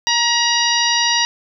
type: harmonic tone with a mistuned harmonic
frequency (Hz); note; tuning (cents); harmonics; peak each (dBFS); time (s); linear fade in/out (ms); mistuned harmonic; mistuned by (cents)
952; A#5; +36; 1 / 2 / 3 / 4 / 5 / 6; -21 / -21 / -21 / -21 / -21 / -21; 0.07-1.25; 0; 1; -25
effects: none